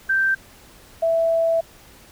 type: tone pair in turn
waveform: sine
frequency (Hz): 1565 / 660.1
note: G6 / E5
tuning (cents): -3 / +2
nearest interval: octave + minor third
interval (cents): 1495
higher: first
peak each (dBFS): -16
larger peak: neither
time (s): 0.09-0.35 / 1.02-1.61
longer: second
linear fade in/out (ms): 10
effects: pink hiss -48 dBFS RMS until 2.11 s